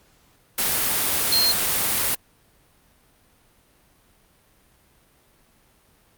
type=tone in noise; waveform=sine; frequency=4200 Hz; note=C8; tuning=6 cents sharp; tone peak=-17 dBFS; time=1.32-1.52 s; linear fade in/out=5 ms; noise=white; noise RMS=-22 dBFS; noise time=0.58-2.15 s; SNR=+2 dB; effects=pink hiss -59 dBFS RMS until 6.17 s + Opus 48 kbps